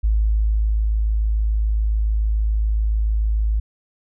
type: tone with ADSR envelope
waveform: sine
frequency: 53.5 Hz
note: A1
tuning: 48 cents flat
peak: -14 dBFS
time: 0.03-3.6 s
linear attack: 15 ms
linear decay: 840 ms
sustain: -2 dB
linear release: 8 ms
effects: none